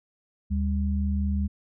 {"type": "tone pair together", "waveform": "sine", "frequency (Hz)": [75.02, 200], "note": ["D2", "G3"], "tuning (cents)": [37, 35], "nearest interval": "octave + perfect fourth", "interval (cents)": 1698, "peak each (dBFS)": [-24, -28], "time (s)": [0.5, 1.48], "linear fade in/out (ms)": 20, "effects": []}